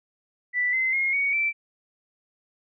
sine tone with pitch steps, 1975.5 / 2059 / 2147 / 2238 / 2333 Hz, B6 / C7 / C7 / C#7 / D7, 0 / -28 / +44 / +16 / -12 cents, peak -21 dBFS, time 0.53-1.53 s, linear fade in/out 50 ms, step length 200 ms, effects none

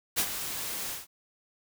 white noise with ADSR envelope, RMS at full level -25 dBFS, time 0.16-1.07 s, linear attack 26 ms, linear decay 69 ms, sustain -10 dB, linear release 160 ms, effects none

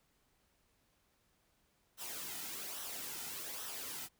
white noise with flanger, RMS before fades -44 dBFS, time 1.97-4.09 s, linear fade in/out 50 ms, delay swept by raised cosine 0.43 to 1.83 ms, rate 1.2 Hz, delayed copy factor -0.55, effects pink hiss -75 dBFS RMS until 4.19 s

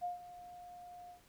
sine tone with ADSR envelope, 710 Hz, F5, 28 cents sharp, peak -34 dBFS, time 0.01-1.21 s, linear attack 33 ms, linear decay 140 ms, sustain -15 dB, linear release 110 ms, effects pink hiss -66 dBFS RMS until 1.28 s

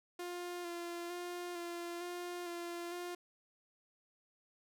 sawtooth tone with vibrato, 348.7 Hz, F4, 3 cents flat, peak -37 dBFS, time 0.19-3.15 s, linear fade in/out 5 ms, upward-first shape square, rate 1.1 Hz, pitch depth 20 cents each way, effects none

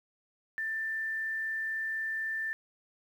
sine tone with quantisation, 1778 Hz, A6, 18 cents sharp, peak -31 dBFS, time 0.58-2.53 s, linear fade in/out 0 ms, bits 10, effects none

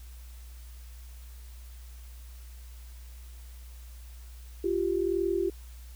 sine tone pair together, 347.2 / 388.9 Hz, F4 / G4, -10 / -14 cents, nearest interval major second, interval 196 cents, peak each -28 dBFS, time 4.64-5.5 s, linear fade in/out 5 ms, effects added 60 Hz sine -43 dBFS peak until 5.95 s + white hiss -57 dBFS RMS until 5.95 s

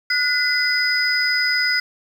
sine tone cluster, 1459 / 2023 / 4986 Hz, F#6 / B6 / D#8, -25 / +41 / +3 cents, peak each -21 dBFS, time 0.1-1.8 s, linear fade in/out 5 ms, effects 7-bit

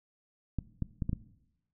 clicks, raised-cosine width 5 ms, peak -19 dBFS, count 5, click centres 0.587 / 0.823 / 1.022 / 1.094 / 1.131 s, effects noise-tail reverb RT60 0.9 s tail -18 dB re dry

